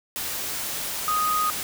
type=tone in noise; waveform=sine; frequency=1244.5 Hz; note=D#6; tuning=in tune; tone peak=-21 dBFS; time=1.08-1.5 s; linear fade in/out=0 ms; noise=white; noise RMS=-30 dBFS; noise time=0.16-1.63 s; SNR=+6 dB; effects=none